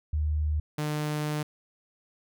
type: tone pair in turn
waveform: sine / sawtooth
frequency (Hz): 76 / 150.6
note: D#2 / D3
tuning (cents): -40 / +44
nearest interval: octave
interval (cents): 1184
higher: second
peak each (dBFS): -24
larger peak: neither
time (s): 0.13-0.6 / 0.78-1.43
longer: second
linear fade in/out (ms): 5
effects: none